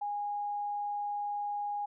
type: tone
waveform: sine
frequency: 822 Hz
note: G#5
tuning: 18 cents flat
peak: -32 dBFS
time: 0.01-1.86 s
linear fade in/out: 10 ms
effects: none